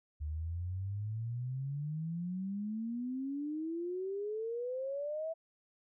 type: exponential sweep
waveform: sine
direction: up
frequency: 73.42 to 659.3 Hz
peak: -35 dBFS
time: 0.2-5.34 s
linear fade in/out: 20 ms
effects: none